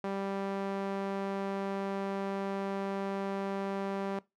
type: tone with band-pass filter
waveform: sawtooth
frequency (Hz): 196.2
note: G3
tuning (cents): +2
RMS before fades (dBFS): -35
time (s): 0.04-4.19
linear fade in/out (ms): 2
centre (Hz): 640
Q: 0.7
effects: noise-tail reverb RT60 0.2 s tail -20 dB re dry